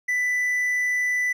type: tone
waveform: triangle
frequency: 1987 Hz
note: B6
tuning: 10 cents sharp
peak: -19 dBFS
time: 0.08-1.33 s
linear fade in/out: 10 ms
effects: none